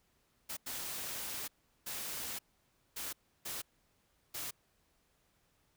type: noise bursts at uneven times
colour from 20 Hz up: white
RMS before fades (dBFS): -41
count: 6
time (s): 0.49-0.57 / 0.66-1.48 / 1.86-2.39 / 2.96-3.13 / 3.45-3.62 / 4.34-4.51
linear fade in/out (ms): 10
effects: pink hiss -74 dBFS RMS until 5.76 s